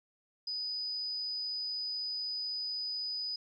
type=tone; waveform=sine; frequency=4978 Hz; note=D#8; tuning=in tune; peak=-34 dBFS; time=0.47-3.36 s; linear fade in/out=5 ms; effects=12-bit